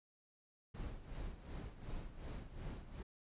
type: noise with tremolo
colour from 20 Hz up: brown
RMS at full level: -44 dBFS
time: 0.74-3.03 s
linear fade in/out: 10 ms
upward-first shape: sine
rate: 2.7 Hz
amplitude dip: 70%
effects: resampled to 8000 Hz